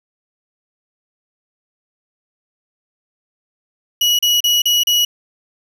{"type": "tone bursts", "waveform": "35% pulse", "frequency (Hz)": 2918, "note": "F#7", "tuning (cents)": -25, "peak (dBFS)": -10, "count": 5, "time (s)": [4.01, 5.05], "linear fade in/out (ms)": 5, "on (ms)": 180, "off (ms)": 35, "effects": []}